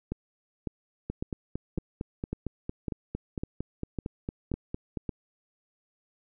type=two click trains; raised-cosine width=3 ms; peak=-18 / -19 dBFS; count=10 / 18; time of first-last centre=0.12-5.092 / 1.1-4.972 s; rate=1.81 / 4.39 Hz; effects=none